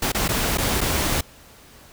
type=noise with dropouts; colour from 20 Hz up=pink; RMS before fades=-22 dBFS; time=0.02-1.21 s; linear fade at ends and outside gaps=5 ms; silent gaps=0.12-0.146 / 0.28-0.288 / 0.574-0.582 / 0.808-0.812 s; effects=pink hiss -48 dBFS RMS until 1.92 s